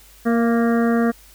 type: harmonic tone with a mistuned harmonic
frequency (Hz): 233.1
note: A#3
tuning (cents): 0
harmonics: 1 / 2 / 3 / 5 / 6 / 7 / 8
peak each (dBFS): -16 / -22 / -26 / -30 / -32 / -33 / -34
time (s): 0.25-1.12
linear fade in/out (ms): 20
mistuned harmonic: 3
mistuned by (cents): -21
effects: added 50 Hz sine -49 dBFS peak until 1.34 s + white hiss -49 dBFS RMS until 1.34 s